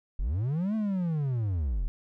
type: linear two-way sweep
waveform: triangle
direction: up then down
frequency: 33.27 to 223.1 to 33.27 Hz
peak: -24 dBFS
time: 0.19-1.88 s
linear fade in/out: 0 ms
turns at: 0.75 s
effects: none